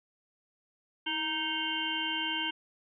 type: harmonic tone with a mistuned harmonic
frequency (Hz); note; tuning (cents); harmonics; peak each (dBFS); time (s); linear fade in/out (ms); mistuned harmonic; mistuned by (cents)
311.1; D#4; 0; 1 / 3 / 5 / 7 / 9 / 10; -40 / -38 / -38 / -40 / -35 / -35; 1.06-2.51; 10; 1; +47
effects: none